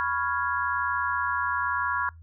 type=chord; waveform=sine; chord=C# dominant seventh; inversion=third; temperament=equal; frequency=987.8 / 1108.7 / 1396.9 / 1661.2 Hz; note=B5 / C#6 / E#6 / G#6; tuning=0 / 0 / 0 / 0 cents; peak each=-30 dBFS; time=0-2.09 s; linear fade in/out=0 ms; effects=noise-tail reverb RT60 0.2 s tail -26 dB re dry + added 82 Hz sine -45 dBFS peak until 2.22 s